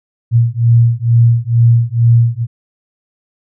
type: beating tone pair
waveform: sine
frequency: 116.2 / 118.4 Hz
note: A#2 / A#2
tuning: -5 / +27 cents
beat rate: 2.2 Hz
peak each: -10 dBFS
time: 0.31-2.47 s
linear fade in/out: 50 ms
effects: none